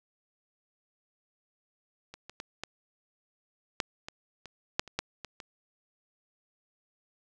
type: clicks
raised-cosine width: 0.2 ms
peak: -27 / -26 / -21 / -18 / -10 / -22 / -27 / -8 / -29 / -12 / -22 / -25 dBFS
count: 12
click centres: 2.14 / 2.296 / 2.401 / 2.636 / 3.802 / 4.085 / 4.457 / 4.795 / 4.877 / 4.99 / 5.247 / 5.402 s
effects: none